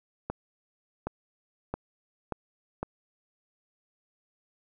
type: accelerating click train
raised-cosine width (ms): 1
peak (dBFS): -17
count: 5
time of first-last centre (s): 0.3-2.83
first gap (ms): 770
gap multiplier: 0.87
effects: none